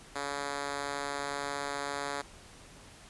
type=tone with high-pass filter; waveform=5% pulse; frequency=141.9 Hz; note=C#3; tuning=41 cents sharp; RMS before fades=-36 dBFS; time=0.15-2.22 s; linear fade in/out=10 ms; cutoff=350 Hz; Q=0.77; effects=pink hiss -53 dBFS RMS until 3.09 s + resampled to 24000 Hz